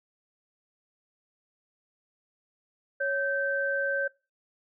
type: tone pair together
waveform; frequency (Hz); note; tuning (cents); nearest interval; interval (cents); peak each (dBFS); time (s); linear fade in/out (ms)
sine; 555 / 1553; C#5 / G6; +2 / -17; octave + tritone; 1781; -29 / -28; 3-4.08; 10
effects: noise-tail reverb RT60 0.3 s tail -23 dB re dry